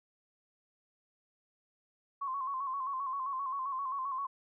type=tone with vibrato; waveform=sine; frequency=1078 Hz; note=C#6; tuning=49 cents flat; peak=-33 dBFS; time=2.21-4.27 s; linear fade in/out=10 ms; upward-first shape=square; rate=7.6 Hz; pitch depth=60 cents each way; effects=none